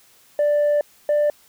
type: tone pair in turn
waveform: sine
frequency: 588 / 591.3 Hz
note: D5 / D5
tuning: +2 / +12 cents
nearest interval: unison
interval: 10 cents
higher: second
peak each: -13 dBFS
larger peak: neither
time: 0.39-0.81 / 1.09-1.3 s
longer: first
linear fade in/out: 2 ms
effects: tanh soft clip ceiling -14 dBFS + white hiss -54 dBFS RMS until 1.48 s